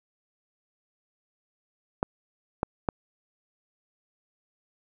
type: clicks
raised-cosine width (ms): 1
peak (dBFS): -10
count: 3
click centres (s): 2.029 / 2.631 / 2.888
effects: none